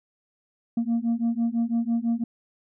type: beating tone pair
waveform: sine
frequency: 229.5 / 235.5 Hz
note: A#3 / A#3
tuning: -27 / +18 cents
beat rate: 6 Hz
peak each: -23 dBFS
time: 0.77-2.24 s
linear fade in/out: 5 ms
effects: tanh soft clip ceiling -19 dBFS